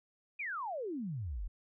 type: exponential sweep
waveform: sine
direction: down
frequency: 2524 to 38.89 Hz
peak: -36 dBFS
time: 0.39-1.48 s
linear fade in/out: 10 ms
effects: none